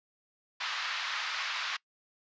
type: band-pass noise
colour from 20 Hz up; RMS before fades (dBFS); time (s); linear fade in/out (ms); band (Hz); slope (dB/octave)
pink; -35; 0.6-1.77; 10; 1100 to 4700; 24
effects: noise-tail reverb RT60 0.1 s tail -23 dB re dry + resampled to 16000 Hz